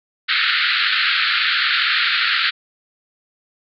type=band-pass noise; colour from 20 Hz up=pink; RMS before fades=-18 dBFS; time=0.28-2.51 s; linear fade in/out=20 ms; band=1300 to 4500 Hz; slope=96 dB/octave; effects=none